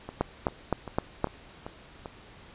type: two click trains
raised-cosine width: 1 ms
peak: -23 / -10 dBFS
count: 6 / 5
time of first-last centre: 0.09-2.059 / 0.21-1.244 s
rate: 2.54 / 3.87 Hz
effects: pink hiss -51 dBFS RMS until 2.54 s + resampled to 8000 Hz